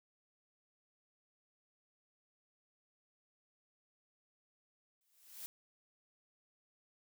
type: noise with exponential growth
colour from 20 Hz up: blue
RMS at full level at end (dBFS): -44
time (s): 5.01-5.46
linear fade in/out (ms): 0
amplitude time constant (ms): 97
effects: none